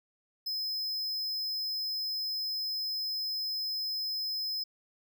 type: tone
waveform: square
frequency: 5100 Hz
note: D#8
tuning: 42 cents sharp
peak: -32 dBFS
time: 0.46-4.64 s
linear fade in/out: 10 ms
effects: none

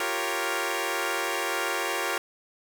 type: chord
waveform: 10% pulse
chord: G half-diminished seventh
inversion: third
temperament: equal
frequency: 349.2 / 392 / 466.2 / 554.4 Hz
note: F4 / G4 / Bb4 / Db5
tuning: 0 / 0 / 0 / 0 cents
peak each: -24 dBFS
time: 0-2.18 s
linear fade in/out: 2 ms
effects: none

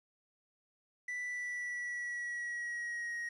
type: tone with pitch glide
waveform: triangle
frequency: 1975.5 to 1885.2 Hz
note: B6 to A#6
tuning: 0 to +19 cents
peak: -35 dBFS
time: 1.08-3.29 s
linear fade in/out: 5 ms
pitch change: -81 cents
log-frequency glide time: 1.25-3.16 s
effects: resampled to 24000 Hz + 11-bit

